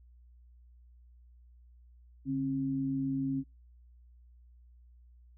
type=tone pair together; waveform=sine; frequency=142.6 / 269.2 Hz; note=C#3 / C4; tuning=+49 / +49 cents; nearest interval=major seventh; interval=1100 cents; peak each=-36 / -30 dBFS; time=2.25-3.44 s; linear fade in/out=50 ms; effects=noise-tail reverb RT60 0.2 s tail -23 dB re dry + added 60 Hz sine -55 dBFS peak until 5.37 s